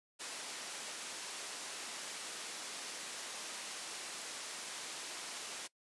white band-pass noise, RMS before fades -45 dBFS, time 0.19-5.68 s, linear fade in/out 20 ms, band 270 to 8600 Hz, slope 12 dB/octave, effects noise-tail reverb RT60 0.1 s tail -22 dB re dry + resampled to 24000 Hz

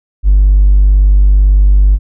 sine tone with hard clipping, 49 Hz, G1, in tune, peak -4 dBFS, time 0.23-1.99 s, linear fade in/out 50 ms, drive 1 dB, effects none

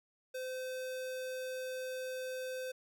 square tone, 514 Hz, C5, 31 cents flat, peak -39 dBFS, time 0.34-2.72 s, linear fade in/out 10 ms, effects none

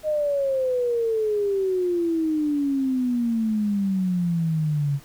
sine exponential sweep, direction down, 622.3 to 138.7 Hz, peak -20 dBFS, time 0.03-5 s, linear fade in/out 50 ms, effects pink hiss -50 dBFS RMS until 5.04 s

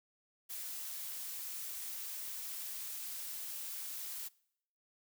blue noise, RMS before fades -43 dBFS, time 0.49-4.29 s, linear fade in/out 20 ms, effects noise-tail reverb RT60 0.7 s tail -23 dB re dry

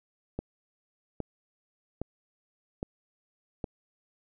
click train, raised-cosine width 2 ms, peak -19 dBFS, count 5, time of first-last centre 0.39-3.642 s, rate 1.23 Hz, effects none

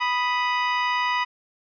25% pulse tone pair together, 986.8 / 1244.5 Hz, B5 / D#6, -2 / 0 cents, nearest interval major third, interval 402 cents, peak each -18 / -25 dBFS, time 0-1.25 s, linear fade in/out 20 ms, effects resampled to 11025 Hz

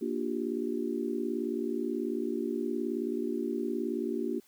sine chord, G minor seventh, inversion first, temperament just, 235.2 / 294 / 352.8 / 392 Hz, Bb3 / D4 / F4 / G4, +16 / +2 / +18 / 0 cents, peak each -35 / -35 / -35 / -36 dBFS, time 0.01-4.4 s, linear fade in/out 10 ms, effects white hiss -64 dBFS RMS until 4.47 s

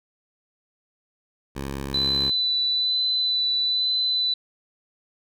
10% pulse tone, 68.6 Hz, C#2, 17 cents flat, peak -21 dBFS, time 1.55-2.31 s, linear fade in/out 20 ms
sine tone with vibrato, 3996 Hz, B7, 20 cents sharp, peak -20 dBFS, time 1.94-4.34 s, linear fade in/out 5 ms, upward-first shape sine, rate 1.1 Hz, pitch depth 12 cents each way
effects none

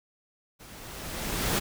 pink noise with level ramp, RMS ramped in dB -49 to -25 dBFS, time 0.59-1.6 s, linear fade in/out 20 ms, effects none

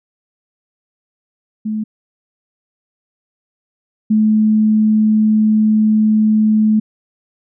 sine tone pair in turn, 215.7 / 215.7 Hz, A3 / A3, -34 / -34 cents, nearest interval unison, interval 0 cents, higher neither, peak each -17 / -9 dBFS, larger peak second, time 1.65-1.84 / 4.1-6.8 s, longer second, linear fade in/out 10 ms, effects none

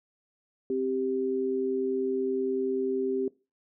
sine tone pair together, 261.6 / 392 Hz, C4 / G4, 0 / 0 cents, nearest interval perfect fifth, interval 700 cents, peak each -31 / -27 dBFS, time 0.7-3.28 s, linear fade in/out 2 ms, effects noise-tail reverb RT60 0.3 s tail -22 dB re dry

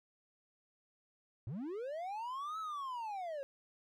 triangle linear two-way sweep, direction up then down, 98 to 1318.5 to 533 Hz, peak -37 dBFS, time 1.47-3.43 s, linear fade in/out 0 ms, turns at 2.59 s, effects none

